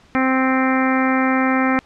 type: harmonic tone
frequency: 261.6 Hz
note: C4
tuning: in tune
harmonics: 1 / 2 / 3 / 4 / 5 / 6 / 7 / 8 / 9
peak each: -17 / -25 / -24 / -27 / -24 / -29 / -26 / -27 / -30 dBFS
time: 0.15-1.79 s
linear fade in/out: 0 ms
effects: pink hiss -51 dBFS RMS until 1.85 s + low-pass 5000 Hz 12 dB/octave